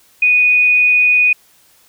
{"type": "tone", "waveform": "sine", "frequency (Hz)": 2477, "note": "D#7", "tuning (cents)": -8, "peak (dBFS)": -8, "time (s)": [0.22, 1.33], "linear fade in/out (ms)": 5, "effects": ["white hiss -51 dBFS RMS until 1.88 s"]}